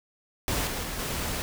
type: noise with level steps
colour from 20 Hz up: pink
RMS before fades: -28 / -32 / -34 / -31 dBFS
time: 0.48-1.42 s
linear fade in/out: 0 ms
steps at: 0.67 / 0.83 / 0.99 s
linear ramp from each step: 2 ms
effects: none